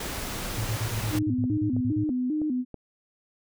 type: noise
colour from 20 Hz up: pink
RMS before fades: -33 dBFS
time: 0-1.19 s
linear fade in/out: 5 ms
type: tone bursts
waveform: sine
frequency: 110 Hz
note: A2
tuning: in tune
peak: -26 dBFS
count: 13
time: 0.57-2.04 s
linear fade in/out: 5 ms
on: 78 ms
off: 38 ms
type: tone with vibrato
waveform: sine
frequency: 277.2 Hz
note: C#4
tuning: in tune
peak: -24 dBFS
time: 1.1-2.65 s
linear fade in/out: 50 ms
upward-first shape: square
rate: 2.5 Hz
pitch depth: 170 cents each way
type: click train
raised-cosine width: 2 ms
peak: -25 dBFS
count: 5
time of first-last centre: 1.44-2.743 s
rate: 3.07 Hz
effects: none